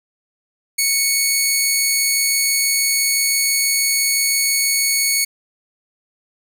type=tone; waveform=10% pulse; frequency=2217 Hz; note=C#7; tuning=in tune; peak=-6 dBFS; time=0.78-5.25 s; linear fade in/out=10 ms; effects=none